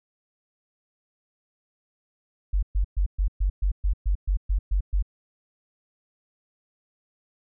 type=tone bursts; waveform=sine; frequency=47.54 Hz; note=F#1; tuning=48 cents sharp; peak=-19 dBFS; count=12; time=2.53-5.026 s; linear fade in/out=10 ms; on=98 ms; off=120 ms; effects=none